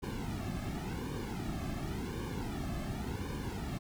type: noise with flanger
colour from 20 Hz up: brown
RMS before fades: -38 dBFS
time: 0.02-3.79 s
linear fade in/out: 20 ms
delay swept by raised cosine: 1.5 to 2.11 ms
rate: 0.91 Hz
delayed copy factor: -1
effects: none